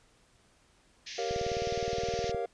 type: band-pass noise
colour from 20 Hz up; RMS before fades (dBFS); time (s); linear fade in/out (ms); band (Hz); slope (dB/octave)
white; -43; 1.06-2.32; 10; 1700 to 6300; 96
type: chord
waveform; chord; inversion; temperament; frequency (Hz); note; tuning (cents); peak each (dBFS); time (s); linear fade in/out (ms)
triangle; G half-diminished seventh; none; equal; 392 / 466.2 / 554.4 / 698.5; G4 / Bb4 / Db5 / F5; 0 / 0 / 0 / 0; -36 / -32 / -38 / -34; 1.18-2.46; 5
type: click train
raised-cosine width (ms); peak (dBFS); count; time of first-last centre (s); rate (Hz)
5; -27; 21; 1.31-2.346; 19.3
effects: pink hiss -65 dBFS RMS until 2.53 s + resampled to 22050 Hz